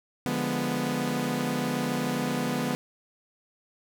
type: chord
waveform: sawtooth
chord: D diminished seventh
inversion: none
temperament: equal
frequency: 146.83 / 174.61 / 207.7 / 246.9 Hz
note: D3 / F3 / Ab3 / Cb4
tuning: 0 / 0 / 0 / 0 cents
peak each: -30 / -30 / -30 / -25 dBFS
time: 0.26-2.75 s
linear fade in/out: 0 ms
effects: none